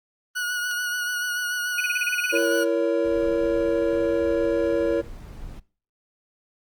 40% pulse tone with vibrato, 1459 Hz, F#6, 25 cents flat, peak -24 dBFS, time 0.35-2.65 s, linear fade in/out 20 ms, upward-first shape sine, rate 6.9 Hz, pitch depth 25 cents each way
sine tone bursts, 2489 Hz, D#7, in tune, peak -21 dBFS, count 11, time 1.78-2.376 s, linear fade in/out 5 ms, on 26 ms, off 31 ms
triangle chord, A# diminished, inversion second, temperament just, 335.6 / 466.2 / 559.4 Hz, E4 / A#4 / C#5, +31 / 0 / +16 cents, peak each -22 dBFS, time 2.32-5.02 s, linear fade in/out 20 ms
brown noise, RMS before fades -39 dBFS, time 3.04-5.6 s, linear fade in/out 10 ms
effects noise-tail reverb RT60 0.4 s tail -21 dB re dry + Opus 32 kbps

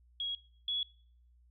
sine tone pair in turn, 3309 / 3375 Hz, G#7 / G#7, -7 / +27 cents, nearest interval unison, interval 34 cents, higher second, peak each -33 / -31 dBFS, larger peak second, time 0.2-0.35 / 0.68-0.83 s, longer neither, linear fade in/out 2 ms, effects noise-tail reverb RT60 0.6 s tail -23 dB re dry + added 60 Hz sine -61 dBFS peak until 1.5 s

